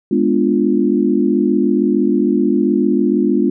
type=chord; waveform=sine; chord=G# diminished seventh; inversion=none; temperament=equal; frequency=207.7 / 246.9 / 293.7 / 349.2 Hz; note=G#3 / B3 / D4 / F4; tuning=0 / 0 / 0 / 0 cents; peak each=-17 dBFS; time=0.11-3.5 s; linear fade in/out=5 ms; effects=none